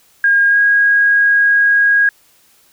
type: tone with pitch glide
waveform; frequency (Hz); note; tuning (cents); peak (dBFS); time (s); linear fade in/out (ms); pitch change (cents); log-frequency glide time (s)
sine; 1622 to 1640.8; G#6 to G#6; -41 to -21; -8; 0.24-2.09; 2; +20; 0.48-0.58
effects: white hiss -52 dBFS RMS until 2.72 s